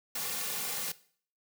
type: noise with comb filter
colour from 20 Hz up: white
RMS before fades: -35 dBFS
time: 0.15-0.92 s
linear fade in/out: 5 ms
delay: 3.1 ms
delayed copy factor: -0.95
effects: noise-tail reverb RT60 0.5 s tail -18 dB re dry + high-pass 150 Hz 12 dB/octave

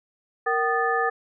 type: tone cluster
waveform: sine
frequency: 465.5 / 766 / 1231 / 1748 Hz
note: A#4 / G5 / D#6 / A6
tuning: -2 / -40 / -19 / -12 cents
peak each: -26 dBFS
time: 0.46-1.1 s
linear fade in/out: 10 ms
effects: none

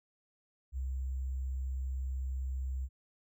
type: tone with sample-and-hold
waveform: sine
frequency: 65.41 Hz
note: C2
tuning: in tune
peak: -33 dBFS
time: 0.72-2.89 s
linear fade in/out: 50 ms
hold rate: 7350 Hz
effects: none

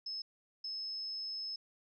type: tone bursts at uneven times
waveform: sine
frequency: 5200 Hz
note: E8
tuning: 24 cents flat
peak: -38 dBFS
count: 2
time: 0.06-0.22 / 0.64-1.56 s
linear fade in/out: 5 ms
effects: none

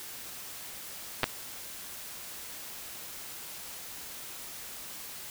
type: clicks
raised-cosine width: 0.3 ms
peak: -9 dBFS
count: 2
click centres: 1.233 / 1.241 s
effects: white hiss -43 dBFS RMS until 5.3 s

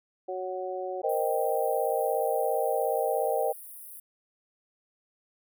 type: harmonic tone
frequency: 185 Hz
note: F#3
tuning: in tune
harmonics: 2 / 3 / 4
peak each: -35 / -35 / -36 dBFS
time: 0.28-1.02 s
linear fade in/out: 10 ms
type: chord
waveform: sine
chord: C minor seventh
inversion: third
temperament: equal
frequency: 466.2 / 523.3 / 622.3 / 784 Hz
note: Bb4 / C5 / Eb5 / G5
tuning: 0 / 0 / 0 / 0 cents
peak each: -30 dBFS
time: 1.03-3.53 s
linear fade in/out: 20 ms
type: high-pass noise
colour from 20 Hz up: pink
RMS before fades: -45 dBFS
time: 1.09-4 s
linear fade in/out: 5 ms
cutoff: 9400 Hz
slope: 96 dB/octave
effects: none

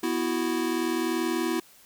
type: chord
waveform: square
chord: B suspended fourth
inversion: none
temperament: equal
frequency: 246.9 / 329.6 / 370 Hz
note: B3 / E4 / F#4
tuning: 0 / 0 / 0 cents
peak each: -32 / -28 / -32 dBFS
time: 0.03-1.6 s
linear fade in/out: 5 ms
effects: white hiss -55 dBFS RMS until 1.85 s

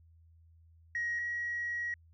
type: tone pair in turn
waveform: sine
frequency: 1890 / 1905.3 Hz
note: A#6 / A#6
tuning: +23 / +37 cents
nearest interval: unison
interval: 14 cents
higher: second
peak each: -30 / -32 dBFS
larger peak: first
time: 0.95-1.19 / 1.19-1.94 s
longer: second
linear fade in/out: 2 ms
effects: tanh soft clip ceiling -28 dBFS + added 82 Hz sine -58 dBFS peak until 2.13 s

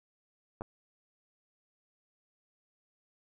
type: clicks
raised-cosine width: 1 ms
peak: -25 dBFS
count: 2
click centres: 0.61 / 0.619 s
effects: none

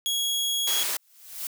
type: tone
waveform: sawtooth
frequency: 3322 Hz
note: G#7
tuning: in tune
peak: -21 dBFS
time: 0.06-0.83 s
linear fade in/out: 0 ms
type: noise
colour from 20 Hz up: white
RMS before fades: -28 dBFS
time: 0.67-0.97 s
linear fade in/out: 5 ms
type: noise with exponential growth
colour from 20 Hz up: blue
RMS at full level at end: -30 dBFS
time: 0.96-1.47 s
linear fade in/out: 1 ms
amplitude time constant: 110 ms
effects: high-pass 400 Hz 12 dB/octave

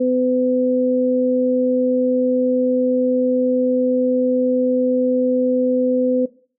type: tone pair together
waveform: sine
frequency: 253 / 506 Hz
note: B3 / B4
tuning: +42 / +42 cents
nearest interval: octave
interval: 1200 cents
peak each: -18 / -17 dBFS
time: 0-6.26 s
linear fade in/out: 10 ms
effects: noise-tail reverb RT60 0.4 s tail -17 dB re dry

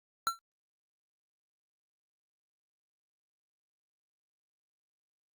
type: tone with exponential decay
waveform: square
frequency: 1353 Hz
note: E6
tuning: 45 cents sharp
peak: -24 dBFS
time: 0.27-0.39 s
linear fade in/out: 0 ms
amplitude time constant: 26 ms
effects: Opus 48 kbps

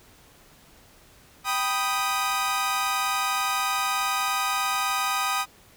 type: chord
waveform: sawtooth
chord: G augmented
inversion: none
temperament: equal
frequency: 784 / 987.8 / 1244.5 Hz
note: G5 / B5 / D#6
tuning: 0 / 0 / 0 cents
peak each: -26 / -27 / -22 dBFS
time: 1.44-5.46 s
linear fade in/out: 50 ms
effects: pink hiss -54 dBFS RMS until 5.76 s

